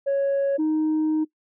sine tone pair in turn, 554.4 / 311.1 Hz, C#5 / D#4, 0 / 0 cents, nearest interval minor seventh, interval 1000 cents, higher first, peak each -17 dBFS, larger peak neither, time 0.06-0.58 / 0.58-1.25 s, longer second, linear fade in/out 20 ms, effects noise-tail reverb RT60 0.1 s tail -20 dB re dry + tanh soft clip ceiling -18 dBFS

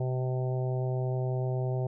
harmonic tone, 128.1 Hz, C3, 36 cents flat, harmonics 1 / 3 / 4 / 5 / 6 / 7, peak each -28 / -36 / -41 / -39 / -44 / -50 dBFS, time 0-1.87 s, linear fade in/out 5 ms, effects none

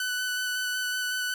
sawtooth tone with vibrato, 1496 Hz, F#6, 19 cents sharp, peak -24 dBFS, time 0-1.34 s, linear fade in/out 2 ms, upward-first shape square, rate 5.4 Hz, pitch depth 10 cents each way, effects none

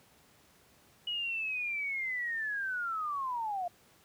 sine linear sweep, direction down, 2924 to 686 Hz, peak -32 dBFS, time 1.07-3.68 s, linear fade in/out 5 ms, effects pink hiss -63 dBFS RMS until 4.04 s + high-pass 80 Hz 12 dB/octave

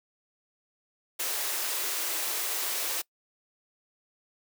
white high-pass noise, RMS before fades -31 dBFS, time 1.19-3.02 s, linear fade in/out 10 ms, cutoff 310 Hz, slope 96 dB/octave, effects noise-tail reverb RT60 0.1 s tail -23 dB re dry

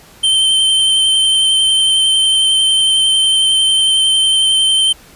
square tone with vibrato, 3107 Hz, G7, 16 cents flat, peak -10 dBFS, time 0.23-4.93 s, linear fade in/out 10 ms, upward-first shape sine, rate 11 Hz, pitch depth 16 cents each way, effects pink hiss -42 dBFS RMS until 5.15 s + resampled to 32000 Hz

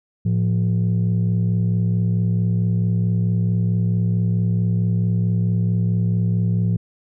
sine tone pair together, 110.07 / 174.61 Hz, A2 / F3, +1 / 0 cents, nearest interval minor sixth, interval 799 cents, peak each -16 / -18 dBFS, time 0.25-6.77 s, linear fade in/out 10 ms, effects tanh soft clip ceiling -13 dBFS

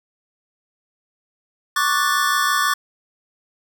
square chord, D major seventh, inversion third, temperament equal, 1108.7 / 1174.7 / 1480 / 1760 Hz, C#6 / D6 / F#6 / A6, 0 / 0 / 0 / 0 cents, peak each -23 / -22 / -25 / -23 dBFS, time 1.76-2.74 s, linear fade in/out 5 ms, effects none

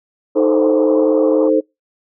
sine chord, A diminished, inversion second, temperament equal, 311.1 / 440 / 523.3 Hz, Eb4 / A4 / C5, 0 / 0 / 0 cents, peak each -15 dBFS, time 0.35-1.61 s, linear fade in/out 20 ms
pink band-pass noise, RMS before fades -28 dBFS, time 0.35-1.5 s, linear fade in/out 20 ms, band 310 to 1200 Hz, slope 96 dB/octave
effects noise-tail reverb RT60 0.2 s tail -25 dB re dry

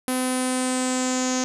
sawtooth tone with low-pass filter sweep, 255.4 Hz, C4, 42 cents flat, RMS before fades -24 dBFS, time 0.08-1.44 s, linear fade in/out 0 ms, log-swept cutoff 11000 to 6400 Hz, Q 7.2, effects none

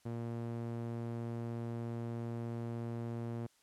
sawtooth tone with band-pass filter, 116.8 Hz, A#2, 4 cents sharp, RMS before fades -40 dBFS, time 0.05-3.47 s, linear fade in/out 10 ms, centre 250 Hz, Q 0.57, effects white hiss -70 dBFS RMS until 3.62 s + low-pass 10000 Hz 12 dB/octave

